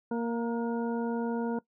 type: harmonic tone with a mistuned harmonic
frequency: 233.1 Hz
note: A#3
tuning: in tune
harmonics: 1 / 2 / 3 / 4 / 6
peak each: -30 / -33 / -43 / -39 / -45 dBFS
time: 0.11-1.59 s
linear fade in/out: 5 ms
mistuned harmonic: 6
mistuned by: +42 cents
effects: noise-tail reverb RT60 0.1 s tail -20 dB re dry